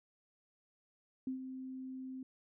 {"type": "tone with ADSR envelope", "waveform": "sine", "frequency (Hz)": 260.4, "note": "C4", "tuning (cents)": -8, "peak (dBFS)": -34, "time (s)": [1.27, 2.23], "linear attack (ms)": 3, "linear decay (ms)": 110, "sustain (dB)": -8, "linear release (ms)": 3, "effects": []}